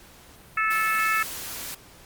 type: harmonic tone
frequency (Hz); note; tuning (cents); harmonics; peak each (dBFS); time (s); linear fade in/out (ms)
436.6; A4; -13; 3 / 4 / 5 / 6; -24 / -26 / -28 / -30; 0.57-1.23; 5
type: noise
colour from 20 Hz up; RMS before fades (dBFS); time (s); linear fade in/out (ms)
white; -35; 0.7-1.75; 10
effects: pink hiss -50 dBFS RMS until 2.05 s + Opus 48 kbps